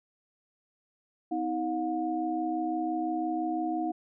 sine tone cluster, 253.7 / 319.6 / 718 Hz, B3 / D#4 / F5, +47 / +47 / +48 cents, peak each -37 / -30 / -32 dBFS, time 1.31-3.92 s, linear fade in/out 10 ms, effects none

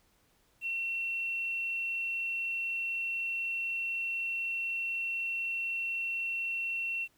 sine tone with quantisation, 2716 Hz, F7, 49 cents flat, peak -31 dBFS, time 0.61-7.08 s, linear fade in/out 50 ms, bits 10, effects pink hiss -69 dBFS RMS until 7.17 s

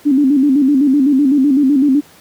sine tone with vibrato, 277.2 Hz, C#4, in tune, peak -8 dBFS, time 0.05-2.01 s, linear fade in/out 20 ms, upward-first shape square, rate 7.9 Hz, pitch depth 93 cents each way, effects pink hiss -44 dBFS RMS until 2.2 s + high-pass 100 Hz 12 dB/octave

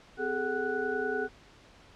sine tone cluster, 256.7 / 404.5 / 434.8 / 750 / 1478 Hz, C4 / G#4 / A4 / F#5 / F#6, -33 / -46 / -21 / +23 / -2 cents, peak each -39 / -34 / -33 / -38 / -34 dBFS, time 0.17-1.29 s, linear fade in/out 50 ms, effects pink hiss -56 dBFS RMS until 1.95 s + low-pass 5000 Hz 12 dB/octave

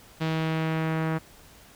sawtooth tone with low-pass filter sweep, 160 Hz, D#3, 49 cents sharp, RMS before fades -27 dBFS, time 0.2-1.19 s, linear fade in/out 20 ms, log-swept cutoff 3700 to 1700 Hz, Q 1.3, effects pink hiss -52 dBFS RMS until 1.75 s

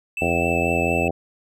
triangle tone with vibrato, 2637 Hz, E7, in tune, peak -23 dBFS, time 0.17-1.08 s, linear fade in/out 2 ms, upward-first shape triangle, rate 4.2 Hz, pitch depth 10 cents each way
harmonic tone, 85 Hz, F2, 46 cents flat, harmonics 1 / 2 / 3 / 4 / 5 / 6 / 7 / 8 / 9, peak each -28 / -28 / -28 / -28 / -28 / -28 / -28 / -28 / -28 dBFS, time 0.21-1.11 s, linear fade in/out 10 ms
effects none

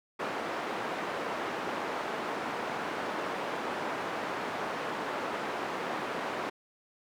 white band-pass noise, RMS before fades -35 dBFS, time 0.19-6.5 s, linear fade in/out 10 ms, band 240 to 1200 Hz, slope 12 dB/octave, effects none

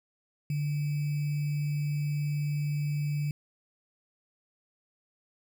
sine tone with sample-and-hold, 146.83 Hz, D3, in tune, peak -27 dBFS, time 0.5-3.31 s, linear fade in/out 2 ms, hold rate 2450 Hz, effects none

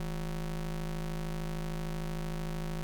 square ring-modulated tone, 94 Hz, F#2, 28 cents sharp, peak -31 dBFS, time 0-2.83 s, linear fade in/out 0 ms, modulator 67.4 Hz, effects none

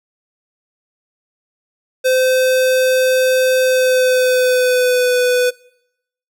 square tone with pitch glide, 515 to 496.9 Hz, C5 to B4, -28 to +11 cents, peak -12 dBFS, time 2.04-5.51 s, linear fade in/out 20 ms, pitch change -61 cents, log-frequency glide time 3.62-5.16 s, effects noise-tail reverb RT60 0.8 s tail -23 dB re dry

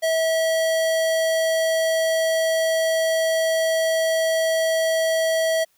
square tone, 648 Hz, E5, 30 cents flat, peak -19 dBFS, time 0.02-5.65 s, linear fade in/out 20 ms, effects white hiss -64 dBFS RMS until 5.77 s

